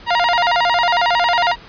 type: tone with vibrato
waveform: sawtooth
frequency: 815 Hz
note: G#5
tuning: 33 cents flat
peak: -9 dBFS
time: 0.06-1.56 s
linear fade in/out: 50 ms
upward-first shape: square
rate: 11 Hz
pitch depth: 260 cents each way
effects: pink hiss -40 dBFS RMS until 1.68 s + resampled to 11025 Hz